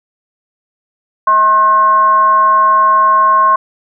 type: tone with frequency modulation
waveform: sine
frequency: 1072 Hz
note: C6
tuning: 42 cents sharp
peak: -6 dBFS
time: 1.27-3.56 s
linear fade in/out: 5 ms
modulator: 432 Hz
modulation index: 0.37
effects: none